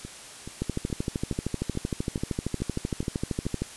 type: two click trains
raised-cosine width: 3 ms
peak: -24 / -14 dBFS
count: 9 / 40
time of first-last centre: 0.05-3.454 / 0.62-3.62 s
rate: 2.35 / 13 Hz
effects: white hiss -44 dBFS RMS until 3.76 s + resampled to 24000 Hz